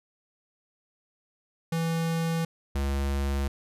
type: tone pair in turn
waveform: square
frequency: 164.81 / 69.29 Hz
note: E3 / C#2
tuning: 0 / 0 cents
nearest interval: octave + minor third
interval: 1500 cents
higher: first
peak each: -26 dBFS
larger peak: neither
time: 1.72-2.45 / 2.75-3.48 s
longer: neither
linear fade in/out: 5 ms
effects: resampled to 32000 Hz